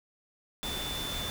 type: tone in noise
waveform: sine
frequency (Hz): 3520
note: A7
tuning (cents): 0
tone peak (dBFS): -36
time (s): 0.63-1.3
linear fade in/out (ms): 0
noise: pink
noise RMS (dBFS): -37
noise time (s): 0.63-1.3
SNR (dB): -2
effects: none